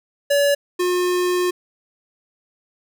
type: tone pair in turn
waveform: square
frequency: 570 / 359.1 Hz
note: C#5 / F4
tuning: +48 / +48 cents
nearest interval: minor sixth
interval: 800 cents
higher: first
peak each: -15 / -18 dBFS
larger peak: first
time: 0.3-0.55 / 0.79-1.51 s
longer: second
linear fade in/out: 10 ms
effects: none